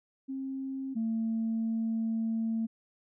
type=tone pair in turn; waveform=sine; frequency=267.5 / 224.9 Hz; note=C4 / A3; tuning=+38 / +38 cents; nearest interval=minor third; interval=300 cents; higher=first; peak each=-33 / -27 dBFS; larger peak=second; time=0.28-0.95 / 0.95-2.67 s; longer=second; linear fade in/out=20 ms; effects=tanh soft clip ceiling -24 dBFS